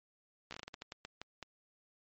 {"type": "slowing click train", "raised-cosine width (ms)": 0.2, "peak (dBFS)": -26, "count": 13, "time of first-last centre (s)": [0.51, 1.427], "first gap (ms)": 14, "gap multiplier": 1.28, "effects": ["low-pass 6000 Hz 12 dB/octave", "MP3 32 kbps"]}